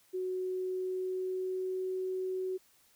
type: tone with pitch glide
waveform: sine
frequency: 370 to 373.4 Hz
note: F#4 to F#4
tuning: 0 to +16 cents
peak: -32 dBFS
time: 0.13-2.58 s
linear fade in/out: 20 ms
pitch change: +16 cents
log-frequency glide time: 0.33-1.86 s
effects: white hiss -66 dBFS RMS until 2.95 s